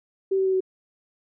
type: tone with pitch steps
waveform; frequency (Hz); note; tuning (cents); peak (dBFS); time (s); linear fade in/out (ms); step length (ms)
sine; 385.7 / 382.4 / 379.1 / 375.8; G4 / G4 / F#4 / F#4; -28 / -43 / +42 / +27; -19; 0.31-0.606; 10; 74
effects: none